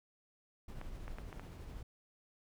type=noise with tremolo; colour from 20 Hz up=brown; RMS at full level=-45 dBFS; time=0.68-1.83 s; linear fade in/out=5 ms; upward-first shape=triangle; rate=12 Hz; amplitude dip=35%
type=clicks; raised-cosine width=0.5 ms; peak=-32 dBFS; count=5; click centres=0.814 / 1.08 / 1.185 / 1.328 / 1.396 s
effects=none